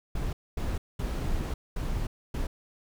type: noise bursts at uneven times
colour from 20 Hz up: brown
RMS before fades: -30 dBFS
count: 5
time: 0.15-0.33 / 0.57-0.78 / 0.99-1.54 / 1.76-2.07 / 2.34-2.47 s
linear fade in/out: 5 ms
effects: none